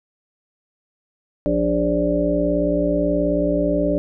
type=harmonic tone with a mistuned harmonic; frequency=58.6 Hz; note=A#1; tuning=10 cents sharp; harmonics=1 / 3 / 5 / 7 / 9 / 10; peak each=-27 / -25 / -21 / -27 / -27 / -21 dBFS; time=1.46-3.98 s; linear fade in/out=0 ms; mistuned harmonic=7; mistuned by=-27 cents; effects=none

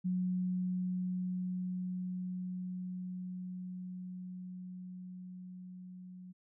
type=tone with level ramp; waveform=sine; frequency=182.5 Hz; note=F#3; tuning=24 cents flat; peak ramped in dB=-30 to -47 dBFS; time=0.04-6.33 s; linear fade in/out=20 ms; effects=none

